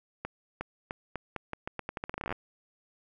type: accelerating click train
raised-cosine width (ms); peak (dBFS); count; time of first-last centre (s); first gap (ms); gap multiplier
0.5; -19; 22; 0.25-2.325; 360; 0.83
effects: none